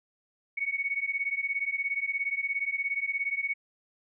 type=beating tone pair; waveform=sine; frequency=2217 / 2234 Hz; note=C#7 / C#7; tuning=0 / +13 cents; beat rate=17 Hz; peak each=-31 dBFS; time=0.57-3.54 s; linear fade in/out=10 ms; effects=none